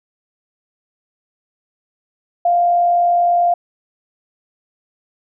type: tone with frequency modulation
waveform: sine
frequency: 698.5 Hz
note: F5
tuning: in tune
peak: -11 dBFS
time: 2.45-3.54 s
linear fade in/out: 5 ms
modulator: 49.8 Hz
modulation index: 0.24
effects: none